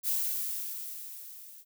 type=noise with level ramp; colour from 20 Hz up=violet; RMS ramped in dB=-28 to -51 dBFS; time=0.03-1.65 s; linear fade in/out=50 ms; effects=none